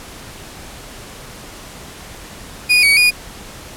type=tone with pitch steps; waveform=35% pulse; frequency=2463 / 2258 / 2454 Hz; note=D#7 / C#7 / D#7; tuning=-18 / +31 / -25 cents; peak=-7 dBFS; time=2.69-3.11 s; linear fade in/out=20 ms; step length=140 ms; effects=pink hiss -35 dBFS RMS until 3.76 s + low-pass 12000 Hz 12 dB/octave